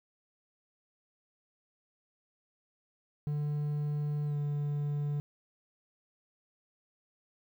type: tone with pitch glide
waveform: triangle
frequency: 147.8 to 145.93 Hz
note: D3 to D3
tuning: +11 to -11 cents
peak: -28 dBFS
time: 3.27-5.2 s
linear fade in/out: 0 ms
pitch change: -22 cents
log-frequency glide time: 4.25-4.36 s
effects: 11-bit